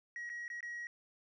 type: tone with dropouts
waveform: sine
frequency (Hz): 1903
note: A#6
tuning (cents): +35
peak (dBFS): -38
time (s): 0.16-0.87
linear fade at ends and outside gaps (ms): 1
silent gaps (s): 0.293-0.299 / 0.48-0.501 / 0.606-0.628
effects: tanh soft clip ceiling -39 dBFS